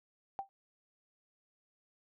sine tone with exponential decay, 784 Hz, G5, in tune, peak -31 dBFS, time 0.39-0.49 s, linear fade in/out 0 ms, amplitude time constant 20 ms, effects none

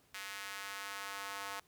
square tone with high-pass filter sweep, 99 Hz, G2, 18 cents sharp, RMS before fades -44 dBFS, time 0.14-1.6 s, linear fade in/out 5 ms, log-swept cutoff 1800 to 1000 Hz, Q 1.3, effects pink hiss -69 dBFS RMS until 1.67 s + high-pass 60 Hz 12 dB/octave

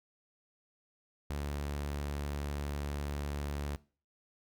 sawtooth tone, 72.1 Hz, D2, 31 cents flat, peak -31 dBFS, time 1.3-3.76 s, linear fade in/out 0 ms, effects noise-tail reverb RT60 0.4 s tail -21 dB re dry

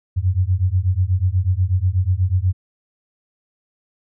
sine beating tone pair, 88.4 / 96.6 Hz, F2 / G2, +22 / -25 cents, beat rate 8.2 Hz, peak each -18 dBFS, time 0.16-2.53 s, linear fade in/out 20 ms, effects none

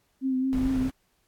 sine tone with vibrato, 261.6 Hz, C4, in tune, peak -23 dBFS, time 0.21-0.91 s, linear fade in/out 50 ms, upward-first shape sine, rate 4.6 Hz, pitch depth 29 cents each way
brown noise, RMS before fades -33 dBFS, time 0.53-0.9 s, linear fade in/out 0 ms
effects pink hiss -70 dBFS RMS until 1.27 s + AAC 64 kbps

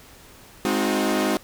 sawtooth chord, Ab dominant seventh, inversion none, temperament equal with one note detuned, 207.7 / 261.6 / 311.1 / 361.3 Hz, Ab3 / C4 / Eb4 / Gb4, 0 / 0 / 0 / -41 cents, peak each -22 dBFS, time 0.65-1.37 s, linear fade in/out 0 ms, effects pink hiss -48 dBFS RMS until 1.43 s

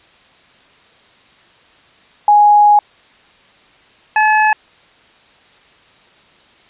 sine / 25% pulse tone pair in turn, 830.6 / 858.9 Hz, G#5 / A5, 0 / -42 cents, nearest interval minor second, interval 58 cents, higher second, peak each -5 dBFS, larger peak neither, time 2.28-2.79 / 4.16-4.53 s, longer first, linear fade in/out 2 ms, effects white hiss -48 dBFS RMS until 6.69 s + resampled to 8000 Hz

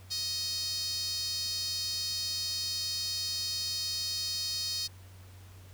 sawtooth tone with high-pass filter, 627 Hz, D#5, 13 cents sharp, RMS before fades -34 dBFS, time 0.1-4.88 s, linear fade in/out 20 ms, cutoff 4600 Hz, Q 6.5, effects added 93 Hz sine -49 dBFS peak until 5.73 s + pink hiss -58 dBFS RMS until 5.73 s

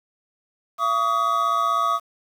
triangle tone cluster, 678 / 1136 / 1252 Hz, E5 / C#6 / D#6, +49 / +42 / +10 cents, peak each -27 / -20 / -20 dBFS, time 0.78-2 s, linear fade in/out 50 ms, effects 8-bit

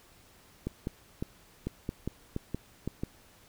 clicks, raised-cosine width 3 ms, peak -19 dBFS, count 10, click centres 0.67 / 0.871 / 1.225 / 1.67 / 1.891 / 2.076 / 2.364 / 2.546 / 2.876 / 3.035 s, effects pink hiss -59 dBFS RMS until 3.48 s

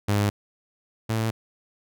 sawtooth tone pair in turn, 102.7 / 111.49 Hz, G#2 / A2, -19 / +23 cents, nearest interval minor second, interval 142 cents, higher second, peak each -16 / -19 dBFS, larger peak first, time 0.08-0.3 / 1.09-1.31 s, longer neither, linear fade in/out 10 ms, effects none

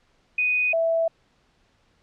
sine tone pair in turn, 2489 / 659.3 Hz, D#7 / E5, 0 / 0 cents, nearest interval octave + major seventh, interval 2300 cents, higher first, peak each -19 dBFS, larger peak neither, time 0.38-0.73 / 0.73-1.08 s, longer neither, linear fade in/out 5 ms, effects pink hiss -64 dBFS RMS until 2.02 s + low-pass 5000 Hz 12 dB/octave

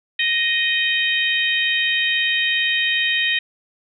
harmonic tone, 622.3 Hz, D#5, in tune, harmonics 3 / 4 / 5 / 6, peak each -21 / -22 / -23 / -24 dBFS, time 0.19-3.39 s, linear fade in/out 5 ms, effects none

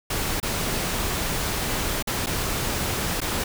pink noise with dropouts, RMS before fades -26 dBFS, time 0.1-3.44 s, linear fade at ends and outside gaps 5 ms, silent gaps 0.401-0.428 / 2.026-2.072 / 2.262-2.268 / 3.205-3.215 s, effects none

